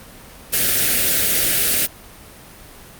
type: band-stop noise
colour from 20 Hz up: white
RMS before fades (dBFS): -17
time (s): 0.52-1.87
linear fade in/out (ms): 20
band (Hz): 700 to 1400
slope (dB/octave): 48
effects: pink hiss -41 dBFS RMS until 2.99 s + Opus 32 kbps